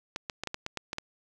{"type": "clicks", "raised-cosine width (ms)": 0.2, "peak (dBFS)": -16, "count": 9, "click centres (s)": [0.161, 0.298, 0.436, 0.473, 0.544, 0.664, 0.773, 0.931, 0.984], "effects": []}